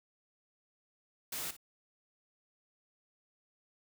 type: noise with echo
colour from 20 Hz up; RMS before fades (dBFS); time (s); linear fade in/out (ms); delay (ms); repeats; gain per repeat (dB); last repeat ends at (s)
white; -39; 1.32-1.51; 5; 57; 1; -14; 1.567
effects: none